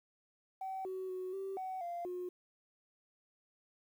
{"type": "tone with pitch steps", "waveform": "sine", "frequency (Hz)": [764, 375.6, 370, 387.3, 752, 693, 359.9], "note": ["G5", "F#4", "F#4", "G4", "F#5", "F5", "F#4"], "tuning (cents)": [-45, 26, 0, -21, 28, -14, -48], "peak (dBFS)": -37, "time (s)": [0.61, 2.29], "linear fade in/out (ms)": 5, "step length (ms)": 240, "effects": ["tanh soft clip ceiling -34 dBFS", "11-bit"]}